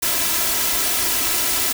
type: noise with comb filter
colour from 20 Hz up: white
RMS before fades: -20 dBFS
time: 0.02-1.73 s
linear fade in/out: 10 ms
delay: 3 ms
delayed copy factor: +0.65
effects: none